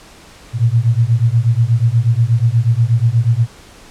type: beating tone pair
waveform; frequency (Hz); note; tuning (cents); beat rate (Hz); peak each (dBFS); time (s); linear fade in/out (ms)
sine; 112.3 / 120.6; A2 / B2; +36 / -41; 8.3; -13 / -13; 0.53-3.47; 50
effects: pink hiss -41 dBFS RMS until 3.9 s + low-pass 9000 Hz 12 dB/octave